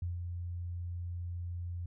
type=tone with ADSR envelope; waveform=sine; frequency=87.31 Hz; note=F2; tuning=in tune; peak=-32 dBFS; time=0.02-1.86 s; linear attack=4 ms; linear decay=150 ms; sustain=-4 dB; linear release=4 ms; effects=none